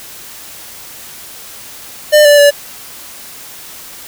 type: tone with pitch steps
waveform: square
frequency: 601 / 584 / 576 Hz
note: D5 / D5 / D5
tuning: +40 / -10 / -34 cents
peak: -4 dBFS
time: 2.12-2.51 s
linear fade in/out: 20 ms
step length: 130 ms
effects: white hiss -32 dBFS RMS until 4.07 s